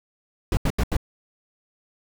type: noise bursts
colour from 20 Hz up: brown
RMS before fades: -20 dBFS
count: 4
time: 0.52-0.967 s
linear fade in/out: 2 ms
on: 51 ms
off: 81 ms
effects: none